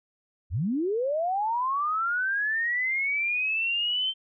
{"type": "linear sweep", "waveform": "sine", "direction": "up", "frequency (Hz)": [63, 3120], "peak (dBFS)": -24, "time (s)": [0.5, 4.14], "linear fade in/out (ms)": 50, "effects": []}